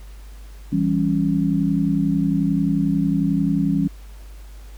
sine chord, C# diminished, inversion first, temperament equal, 164.81 / 196 / 277.2 Hz, E3 / G3 / C#4, 0 / 0 / 0 cents, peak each -21 dBFS, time 0.72-3.88 s, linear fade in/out 10 ms, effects added 50 Hz sine -36 dBFS peak until 4.77 s + pink hiss -51 dBFS RMS until 4.77 s

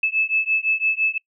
sine beating tone pair, 2609 / 2614.9 Hz, E7 / E7, -18 / -15 cents, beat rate 5.9 Hz, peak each -21 dBFS, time 0.03-1.18 s, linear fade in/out 5 ms, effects noise-tail reverb RT60 0.1 s tail -24 dB re dry

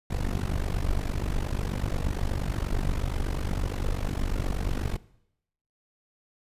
brown noise with amplitude modulation, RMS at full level -24 dBFS, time 0.1-4.97 s, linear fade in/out 10 ms, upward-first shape sine, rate 48.4 Hz, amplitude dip 90%, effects noise-tail reverb RT60 0.8 s tail -20 dB re dry + resampled to 32000 Hz

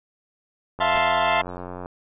click train, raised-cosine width 1 ms, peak -20 dBFS, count 97, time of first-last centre 0.79-1.859 s, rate 89.8 Hz
sawtooth chord, F major seventh, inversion third, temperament equal, 659.3 / 698.5 / 880 / 1046.5 Hz, E5 / F5 / A5 / C6, 0 / 0 / 0 / 0 cents, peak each -20 dBFS, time 0.8-1.42 s, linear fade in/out 10 ms
pink noise with exponential growth, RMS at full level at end -28 dBFS, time 0.87-0.98 s, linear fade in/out 1 ms, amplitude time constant 23 ms
effects resampled to 8000 Hz

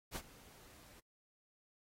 pink noise with ADSR envelope, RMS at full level -42 dBFS, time 0.11-1 s, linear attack 49 ms, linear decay 54 ms, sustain -19 dB, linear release 4 ms, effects AAC 48 kbps

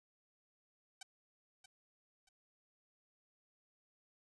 5% pulse tone with echo, 765 Hz, G5, 42 cents flat, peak -36 dBFS, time 1.01-1.03 s, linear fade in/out 5 ms, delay 630 ms, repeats 2, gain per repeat -10 dB, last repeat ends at 2.29 s, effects resampled to 22050 Hz + 12-bit

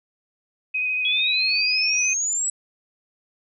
sine tone with vibrato, 2509 Hz, D#7, 14 cents sharp, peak -21 dBFS, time 0.74-2.14 s, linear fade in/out 10 ms, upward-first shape square, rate 13 Hz, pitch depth 11 cents each way
sine exponential sweep, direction up, 3322 to 7910 Hz, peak -21 dBFS, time 1.05-2.5 s, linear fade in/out 2 ms
effects none

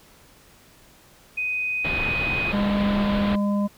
sine tone, 2500 Hz, D#7, 8 cents sharp, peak -23 dBFS, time 1.37-2.52 s, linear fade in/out 10 ms
pink low-pass noise, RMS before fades -29 dBFS, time 1.84-3.36 s, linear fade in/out 10 ms, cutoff 4000 Hz, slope 48 dB/octave
harmonic tone, 203.3 Hz, G#3, 37 cents flat, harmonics 1 / 3 / 5, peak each -20 / -30 / -34 dBFS, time 2.52-3.68 s, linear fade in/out 20 ms
effects pink hiss -53 dBFS RMS until 3.77 s

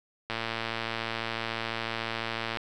click train, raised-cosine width 0.3 ms, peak -15 dBFS, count 260, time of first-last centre 0.3-2.572 s, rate 114 Hz, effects none

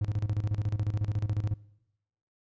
triangle tone with tremolo, 104 Hz, G#2, 3 cents sharp, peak -23 dBFS, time 0.01-1.54 s, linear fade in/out 5 ms, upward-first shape square, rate 14 Hz, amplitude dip 80%, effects noise-tail reverb RT60 0.9 s tail -23 dB re dry + resampled to 16000 Hz

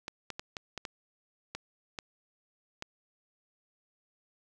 clicks, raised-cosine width 0.2 ms, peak -20 dBFS, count 9, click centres 0.081 / 0.303 / 0.395 / 0.568 / 0.777 / 0.852 / 1.55 / 1.988 / 2.824 s, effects none

